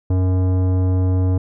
sine tone with tanh clipping, 92.5 Hz, F#2, in tune, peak -16 dBFS, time 0.1-1.38 s, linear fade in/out 5 ms, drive 15 dB, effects none

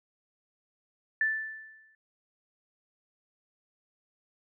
sine tone with exponential decay, 1760 Hz, A6, in tune, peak -22 dBFS, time 1.21-1.95 s, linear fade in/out 2 ms, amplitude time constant 160 ms, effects none

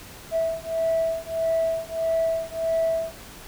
sine beating tone pair, 654 / 655.6 Hz, E5 / E5, -14 / -10 cents, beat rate 1.6 Hz, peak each -24 / -24 dBFS, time 0.31-3.16 s, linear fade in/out 50 ms, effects tanh soft clip ceiling -16 dBFS + pink hiss -43 dBFS RMS until 3.47 s

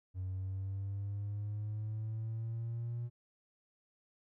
triangle exponential sweep, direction up, 92.5 to 120 Hz, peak -33 dBFS, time 0.14-3.1 s, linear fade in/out 50 ms, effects tanh soft clip ceiling -32 dBFS

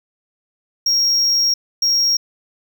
triangle tone bursts at uneven times, 5588 Hz, F8, in tune, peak -12 dBFS, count 2, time 0.86-1.54 / 1.82-2.17 s, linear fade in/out 5 ms, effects none

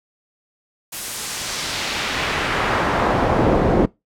brown noise with band-pass filter sweep, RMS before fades -20 dBFS, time 0.92-3.86 s, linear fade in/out 10 ms, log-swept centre 12000 to 390 Hz, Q 0.9, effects noise-tail reverb RT60 0.2 s tail -22 dB re dry

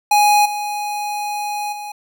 square tone with level steps, 830.6 Hz, G#5, in tune, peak -11 / -22 / -28 dBFS, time 0.11-1.92 s, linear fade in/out 5 ms, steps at 0.45 / 1.72 s, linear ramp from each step 10 ms, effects none

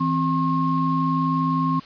sine tone cluster, 162.6 / 261.9 / 1075 Hz, E3 / C4 / C6, -23 / +2 / +47 cents, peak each -23 dBFS, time 0-1.8 s, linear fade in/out 10 ms, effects white hiss -44 dBFS RMS until 1.85 s + resampled to 11025 Hz

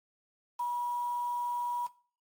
sine tone with quantisation, 967 Hz, B5, 37 cents flat, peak -30 dBFS, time 0.59-1.87 s, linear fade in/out 10 ms, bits 8, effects noise-tail reverb RT60 0.4 s tail -18 dB re dry + AAC 64 kbps

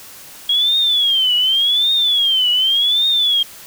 sine tone with vibrato, 3288 Hz, G#7, 18 cents flat, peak -12 dBFS, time 0.49-3.43 s, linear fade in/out 5 ms, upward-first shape triangle, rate 0.87 Hz, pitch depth 210 cents each way, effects white hiss -38 dBFS RMS until 3.66 s

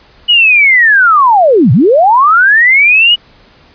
sine linear two-way sweep, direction down then up, 2960 to 105.3 to 2960 Hz, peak -3 dBFS, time 0.28-3.16 s, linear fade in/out 20 ms, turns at 1.72 s, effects pink hiss -43 dBFS RMS until 3.74 s + resampled to 11025 Hz

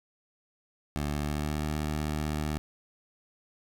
15% pulse tone with pitch glide, 73.42 to 75.88 Hz, D2 to D#2, 0 to -43 cents, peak -23 dBFS, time 0.96-2.58 s, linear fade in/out 0 ms, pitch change +57 cents, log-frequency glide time 1.15-1.63 s, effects none

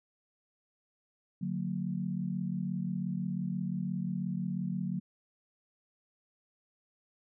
sine chord, D augmented, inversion none, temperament just, 146.83 / 183.54 / 229.4 Hz, D3 / F#3 / A#3, 0 / -14 / -28 cents, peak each -38 / -33 / -39 dBFS, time 1.41-5 s, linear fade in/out 10 ms, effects none

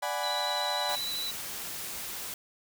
35% pulse chord, G# half-diminished seventh, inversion second, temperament equal, 587.3 / 740 / 830.6 / 987.8 Hz, D5 / F#5 / G#5 / B5, 0 / 0 / 0 / 0 cents, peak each -34 dBFS, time 0.02-0.96 s, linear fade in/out 10 ms
sine tone with vibrato, 3961 Hz, B7, 4 cents sharp, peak -32 dBFS, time 0.23-1.31 s, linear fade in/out 5 ms, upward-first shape square, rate 13 Hz, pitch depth 17 cents each way
white noise, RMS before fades -38 dBFS, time 0.89-2.34 s, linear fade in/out 2 ms
effects none

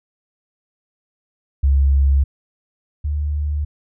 sine tone pair in turn, 68.8 / 73.91 Hz, C#2 / D2, -12 / +12 cents, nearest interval minor second, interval 124 cents, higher second, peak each -11 / -18 dBFS, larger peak first, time 1.63-2.24 / 3.04-3.65 s, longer neither, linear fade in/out 10 ms, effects none

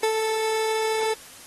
30% pulse tone with ADSR envelope, 440 Hz, A4, in tune, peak -16 dBFS, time 0.03-1.14 s, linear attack 3 ms, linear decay 88 ms, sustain -4 dB, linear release 6 ms, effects white hiss -45 dBFS RMS until 1.46 s + AAC 32 kbps

